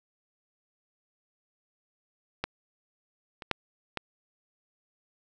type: clicks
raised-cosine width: 0.3 ms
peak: -13 / -24 / -9 / -15 dBFS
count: 4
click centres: 2.44 / 3.422 / 3.513 / 3.973 s
effects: none